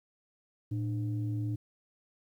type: tone pair together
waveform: sine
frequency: 112.34 / 299.9 Hz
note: A2 / D4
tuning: +36 / +36 cents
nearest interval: octave + perfect fourth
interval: 1700 cents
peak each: -30 / -37 dBFS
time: 0.71-1.56 s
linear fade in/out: 10 ms
effects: tanh soft clip ceiling -24 dBFS + 11-bit